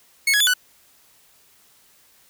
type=tone with pitch steps; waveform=sawtooth; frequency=2193 / 1673 / 3468 / 1488 Hz; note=C#7 / G#6 / A7 / F#6; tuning=-19 / +12 / -26 / +9 cents; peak=-12 dBFS; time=0.27-0.538 s; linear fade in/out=5 ms; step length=67 ms; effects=white hiss -56 dBFS RMS until 2.29 s